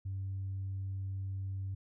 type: tone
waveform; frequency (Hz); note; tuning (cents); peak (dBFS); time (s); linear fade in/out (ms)
sine; 96.5; G2; -27; -34; 0.05-1.75; 10
effects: tanh soft clip ceiling -32 dBFS